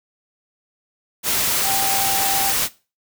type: tone in noise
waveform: sine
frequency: 784 Hz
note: G5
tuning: in tune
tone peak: -23 dBFS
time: 1.62-2.54 s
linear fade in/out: 50 ms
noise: white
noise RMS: -20 dBFS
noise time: 1.23-2.69 s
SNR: -6 dB
effects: noise-tail reverb RT60 0.3 s tail -18 dB re dry